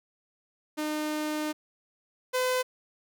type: tone pair in turn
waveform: sawtooth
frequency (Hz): 304.6 / 507.9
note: D#4 / B4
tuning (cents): -37 / +48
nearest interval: major sixth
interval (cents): 885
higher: second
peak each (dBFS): -25 / -21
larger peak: second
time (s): 0.77-1.53 / 2.33-2.63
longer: first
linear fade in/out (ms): 20
effects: none